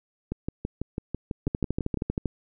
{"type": "two click trains", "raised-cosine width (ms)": 3, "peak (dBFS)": [-13, -16], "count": [11, 11], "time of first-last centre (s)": [[1.47, 2.257], [0.32, 1.973]], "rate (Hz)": [12.7, 6.05], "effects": []}